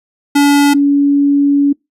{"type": "tone pair in turn", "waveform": ["square", "sine"], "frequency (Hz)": [285.8, 283.5], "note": ["D4", "C#4"], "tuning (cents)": [-47, 39], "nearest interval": "unison", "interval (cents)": 14, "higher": "first", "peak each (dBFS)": [-7, -7], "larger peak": "neither", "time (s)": [[0.35, 0.74], [0.74, 1.73]], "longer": "second", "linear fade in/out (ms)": 10, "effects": ["noise-tail reverb RT60 0.2 s tail -25 dB re dry", "resampled to 32000 Hz"]}